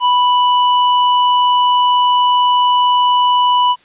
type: tone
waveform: square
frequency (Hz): 987.8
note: B5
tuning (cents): 0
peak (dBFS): -10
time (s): 0-3.76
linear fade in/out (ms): 50
effects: white hiss -50 dBFS RMS until 3.84 s + resampled to 8000 Hz